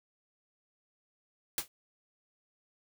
white noise with exponential decay, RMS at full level -28 dBFS, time 1.58-1.68 s, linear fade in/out 1 ms, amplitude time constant 21 ms, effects none

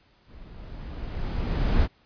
brown noise with level ramp, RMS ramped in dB -47 to -19 dBFS, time 0.26-1.88 s, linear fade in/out 50 ms, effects pink hiss -62 dBFS RMS until 2.05 s + resampled to 11025 Hz

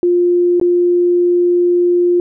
sine tone with dropouts, 352 Hz, F4, 14 cents sharp, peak -9 dBFS, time 0.03-2.2 s, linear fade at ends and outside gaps 1 ms, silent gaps 0.599-0.613 s, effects none

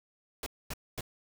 pink noise bursts, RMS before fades -37 dBFS, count 3, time 0.43-1.009 s, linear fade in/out 2 ms, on 33 ms, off 240 ms, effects none

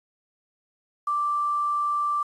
sine tone with quantisation, 1174.7 Hz, D6, in tune, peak -22 dBFS, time 1.07-2.23 s, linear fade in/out 5 ms, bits 8, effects resampled to 24000 Hz

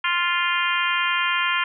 harmonic tone, 349.2 Hz, F4, in tune, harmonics 3 / 4 / 5 / 6 / 7 / 8 / 9, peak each -25 / -26 / -27 / -28 / -28 / -29 / -30 dBFS, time 0.04-1.64 s, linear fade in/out 5 ms, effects none

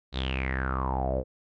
sawtooth tone with low-pass filter sweep, 65.41 Hz, C2, in tune, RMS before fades -29 dBFS, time 0.12-1.24 s, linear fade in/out 50 ms, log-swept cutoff 4000 to 500 Hz, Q 9.3, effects none

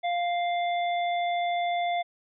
harmonic tone, 698.5 Hz, F5, in tune, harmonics 1 / 3 / 5, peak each -25 / -35 / -39 dBFS, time 0.03-2.03 s, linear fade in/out 20 ms, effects none

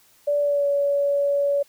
sine tone with pitch glide, 580 to 567.1 Hz, D5 to C#5, -22 to +39 cents, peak -18 dBFS, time 0.27-1.63 s, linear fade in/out 10 ms, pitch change -39 cents, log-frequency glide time 0.4-0.67 s, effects white hiss -57 dBFS RMS until 1.68 s

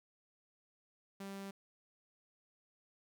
sawtooth tone, 196.4 Hz, G3, 4 cents sharp, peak -40 dBFS, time 1.2-1.51 s, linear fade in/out 5 ms, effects none

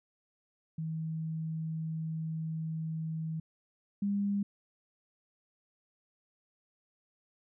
sine tone pair in turn, 160 / 201.2 Hz, D#3 / G3, +49 / +45 cents, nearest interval major third, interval 396 cents, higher second, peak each -33 / -28 dBFS, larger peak second, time 0.78-3.4 / 4.02-4.43 s, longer first, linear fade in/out 5 ms, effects none

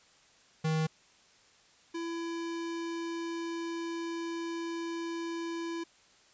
square tone pair in turn, 158 / 334.8 Hz, D#3 / E4, +27 / +27 cents, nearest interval octave + minor second, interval 1300 cents, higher second, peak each -28 / -35 dBFS, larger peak first, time 0.64-0.87 / 1.94-5.84 s, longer second, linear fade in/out 10 ms, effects white hiss -62 dBFS RMS until 6.33 s + resampled to 16000 Hz

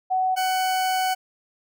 sine / 40% pulse tone pair in turn, 748 / 748 Hz, F#5 / F#5, +19 / +19 cents, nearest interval unison, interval 0 cents, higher neither, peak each -19 / -20 dBFS, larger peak first, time 0.1-0.36 / 0.36-1.15 s, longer second, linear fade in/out 20 ms, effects none

